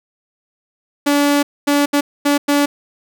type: tone bursts at uneven times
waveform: sawtooth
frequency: 287.5 Hz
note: D4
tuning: 37 cents flat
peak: -8 dBFS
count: 5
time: 1.06-1.43 / 1.67-1.86 / 1.93-2.01 / 2.25-2.38 / 2.48-2.66 s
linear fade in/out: 10 ms
effects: none